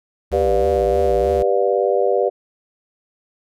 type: tone with vibrato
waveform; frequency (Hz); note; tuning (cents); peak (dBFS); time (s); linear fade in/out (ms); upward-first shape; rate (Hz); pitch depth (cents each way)
square; 66; C2; +16; -25; 0.31-1.43; 10; sine; 3.2; 240
type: chord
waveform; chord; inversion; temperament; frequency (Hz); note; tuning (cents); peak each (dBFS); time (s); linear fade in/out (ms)
sine; G dominant seventh; none; just; 392 / 490 / 588 / 705.6; G4 / B4 / D5 / F5; 0 / -14 / +2 / +18; -19 / -19 / -20 / -23; 0.32-2.3; 20
effects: none